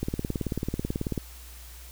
click train, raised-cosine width 3 ms, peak -15 dBFS, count 22, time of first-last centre 0.03-1.178 s, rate 18.3 Hz, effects added 60 Hz sine -44 dBFS peak until 1.91 s + white hiss -49 dBFS RMS until 1.91 s

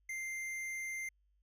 triangle tone with tanh clipping, 2093 Hz, C7, in tune, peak -40 dBFS, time 0.09-1.09 s, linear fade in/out 5 ms, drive 17 dB, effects added 50 Hz sine -70 dBFS peak until 1.42 s

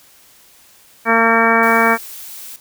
harmonic tone, 227.9 Hz, A#3, 39 cents flat, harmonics 1 / 2 / 3 / 4 / 5 / 6 / 7 / 8 / 10, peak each -19 / -19 / -19 / -19 / -19 / -19 / -19 / -19 / -19 dBFS, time 1.05-1.98 s, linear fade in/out 50 ms
blue noise, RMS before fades -33 dBFS, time 1.63-2.56 s, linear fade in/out 0 ms
effects white hiss -48 dBFS RMS until 2.6 s

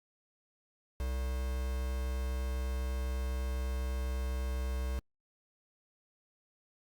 triangle tone with quantisation, 64 Hz, C2, 38 cents flat, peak -30 dBFS, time 1-4.99 s, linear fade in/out 0 ms, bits 7, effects Opus 48 kbps

